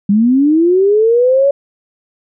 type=linear sweep; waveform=sine; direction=up; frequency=194.6 to 568 Hz; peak=-7 dBFS; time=0.09-1.51 s; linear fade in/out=5 ms; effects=none